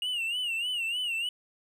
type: tone with vibrato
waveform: triangle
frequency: 2833 Hz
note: F7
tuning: 24 cents sharp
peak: -27 dBFS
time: 0.02-1.29 s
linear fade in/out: 2 ms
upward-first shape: sine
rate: 3.3 Hz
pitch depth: 110 cents each way
effects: none